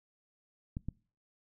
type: clicks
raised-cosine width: 5 ms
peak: -24 dBFS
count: 2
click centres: 0.769 / 0.886 s
effects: noise-tail reverb RT60 0.4 s tail -24 dB re dry